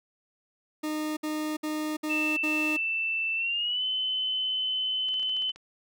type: tone bursts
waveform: 40% pulse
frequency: 306.8 Hz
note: D#4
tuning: 24 cents flat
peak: -28 dBFS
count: 5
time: 0.83-2.77 s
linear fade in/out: 10 ms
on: 340 ms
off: 60 ms
type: tone with pitch glide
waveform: sine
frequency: 2661 to 3039 Hz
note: E7 to F#7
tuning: +16 to +46 cents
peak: -26 dBFS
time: 2.09-5.52 s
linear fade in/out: 20 ms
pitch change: +230 cents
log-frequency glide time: 3.36-3.84 s
type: clicks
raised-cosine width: 0.2 ms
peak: -31 dBFS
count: 9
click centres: 5.087 / 5.141 / 5.197 / 5.229 / 5.294 / 5.367 / 5.422 / 5.494 / 5.56 s
effects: none